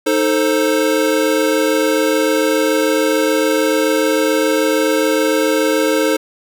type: chord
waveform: square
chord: A diminished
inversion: second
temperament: equal with one note detuned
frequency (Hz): 311.1 / 440 / 526.9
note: Eb4 / A4 / C5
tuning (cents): 0 / 0 / +12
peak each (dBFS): -18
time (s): 0.06-6.17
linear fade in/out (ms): 10
effects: none